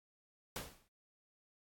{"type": "noise with exponential decay", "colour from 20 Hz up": "pink", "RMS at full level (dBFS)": -39, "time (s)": [0.56, 0.88], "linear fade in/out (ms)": 1, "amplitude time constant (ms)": 68, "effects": ["AAC 64 kbps"]}